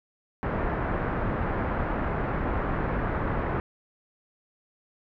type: low-pass noise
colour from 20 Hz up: pink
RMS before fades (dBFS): -28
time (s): 0.43-3.6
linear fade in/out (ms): 0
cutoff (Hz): 1700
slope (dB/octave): 24
effects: none